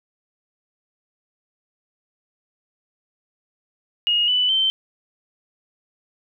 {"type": "tone with pitch steps", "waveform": "sine", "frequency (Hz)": [2869, 2984, 3103], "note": ["F7", "F#7", "G7"], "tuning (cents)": [46, 14, -18], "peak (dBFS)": -16, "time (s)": [4.07, 4.7], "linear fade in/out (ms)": 0, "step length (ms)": 210, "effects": []}